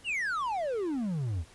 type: exponential sweep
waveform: triangle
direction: down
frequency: 3006 to 74.5 Hz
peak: -27 dBFS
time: 0.04-1.45 s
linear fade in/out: 50 ms
effects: pink hiss -56 dBFS RMS until 1.54 s + resampled to 24000 Hz